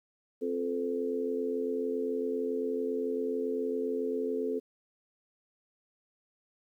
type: harmonic tone with a mistuned harmonic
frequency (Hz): 87.31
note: F2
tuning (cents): 0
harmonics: 3 / 4 / 5 / 6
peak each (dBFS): -35 / -40 / -31 / -41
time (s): 0.41-4.6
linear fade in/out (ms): 20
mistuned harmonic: 6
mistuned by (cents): -56
effects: 11-bit